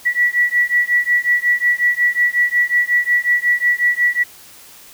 sine beating tone pair, 1943 / 1948.5 Hz, B6 / B6, -29 / -24 cents, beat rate 5.5 Hz, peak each -16 dBFS, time 0.05-4.24 s, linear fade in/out 20 ms, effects white hiss -42 dBFS RMS until 4.93 s

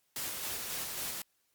white noise with tremolo, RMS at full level -37 dBFS, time 0.16-1.22 s, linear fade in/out 2 ms, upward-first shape square, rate 3.7 Hz, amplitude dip 25%, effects white hiss -75 dBFS RMS until 1.54 s + Opus 48 kbps

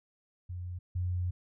sine tone pair in turn, 89.3 / 89.69 Hz, F2 / F2, +39 / +47 cents, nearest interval unison, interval 8 cents, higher second, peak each -36 / -29 dBFS, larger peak second, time 0.49-0.79 / 0.95-1.31 s, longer second, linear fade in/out 10 ms, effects none

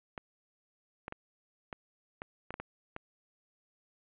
clicks, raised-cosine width 0.5 ms, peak -24 dBFS, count 9, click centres 0.178 / 1.081 / 1.124 / 1.728 / 2.219 / 2.506 / 2.541 / 2.6 / 2.964 s, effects resampled to 8000 Hz + 11-bit

